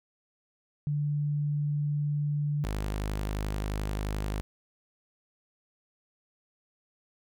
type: tone pair in turn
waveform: sine / sawtooth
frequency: 146.83 / 51.45 Hz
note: D3 / G#1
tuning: 0 / -16 cents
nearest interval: octave + tritone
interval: 1816 cents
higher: first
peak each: -26 dBFS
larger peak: neither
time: 0.87-2.64 / 2.64-4.41 s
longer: neither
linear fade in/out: 0 ms
effects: none